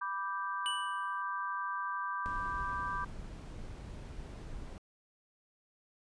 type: chord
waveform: sine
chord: G major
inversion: first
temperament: equal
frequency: 987.8 / 1174.7 / 1568 Hz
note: B5 / D6 / G6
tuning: 0 / 0 / 0 cents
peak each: -39 / -37 / -40 dBFS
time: 0.01-3.05 s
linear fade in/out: 10 ms
type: tone with exponential decay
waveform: square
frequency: 2960 Hz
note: F#7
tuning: in tune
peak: -32 dBFS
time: 0.66-1.22 s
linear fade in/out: 0 ms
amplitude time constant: 120 ms
type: noise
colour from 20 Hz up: brown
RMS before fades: -44 dBFS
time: 2.26-4.78 s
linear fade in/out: 0 ms
effects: resampled to 22050 Hz